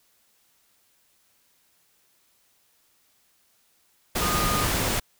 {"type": "tone in noise", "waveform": "sine", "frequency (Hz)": 1228, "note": "D#6", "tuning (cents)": -23, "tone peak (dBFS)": -27, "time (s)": [4.21, 4.65], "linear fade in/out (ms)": 10, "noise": "pink", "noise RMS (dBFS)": -25, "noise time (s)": [4.15, 5], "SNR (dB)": -5, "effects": ["white hiss -65 dBFS RMS until 5.19 s"]}